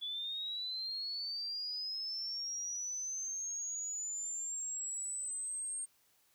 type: linear sweep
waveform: sine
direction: up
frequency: 3421 to 8600 Hz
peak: -37 dBFS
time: 0.01-5.86 s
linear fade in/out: 20 ms
effects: white hiss -71 dBFS RMS until 6.34 s